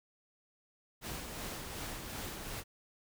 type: noise with tremolo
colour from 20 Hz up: pink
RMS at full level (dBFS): -41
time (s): 1.01-2.64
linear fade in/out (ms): 50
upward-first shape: sine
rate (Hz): 2.7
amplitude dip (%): 35
effects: none